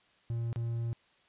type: tone with dropouts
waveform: triangle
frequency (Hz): 116.54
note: A#2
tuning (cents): 0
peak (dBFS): -29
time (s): 0.3-0.93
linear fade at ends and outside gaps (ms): 0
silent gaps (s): 0.529-0.56
effects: white hiss -66 dBFS RMS until 1.28 s + resampled to 8000 Hz